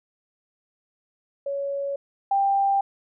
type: tone pair in turn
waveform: sine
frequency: 559 / 790.5 Hz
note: C#5 / G5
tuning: +14 / +14 cents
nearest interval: tritone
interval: 600 cents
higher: second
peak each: -25 / -18 dBFS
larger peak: second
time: 1.46-1.96 / 2.31-2.81 s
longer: neither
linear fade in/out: 5 ms
effects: none